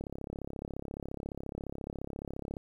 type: click train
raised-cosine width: 2 ms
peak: -25 dBFS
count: 89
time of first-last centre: 0.01-2.568 s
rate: 34.4 Hz
effects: 10-bit